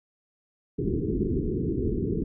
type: low-pass noise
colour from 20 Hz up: white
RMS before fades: -27 dBFS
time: 0.78-2.24 s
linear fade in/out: 10 ms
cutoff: 430 Hz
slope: 96 dB/octave
effects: none